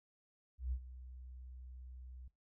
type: tone with ADSR envelope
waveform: sine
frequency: 63 Hz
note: B1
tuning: 35 cents sharp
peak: -34 dBFS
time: 0.58-2.28 s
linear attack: 140 ms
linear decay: 69 ms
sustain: -15 dB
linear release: 4 ms
effects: noise-tail reverb RT60 0.2 s tail -19 dB re dry